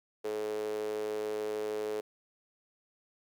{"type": "tone with high-pass filter", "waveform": "sawtooth", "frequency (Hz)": 106.6, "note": "G#2", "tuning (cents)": 46, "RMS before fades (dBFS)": -35, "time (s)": [0.24, 2.01], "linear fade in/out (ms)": 10, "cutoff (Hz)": 440, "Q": 7.9, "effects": []}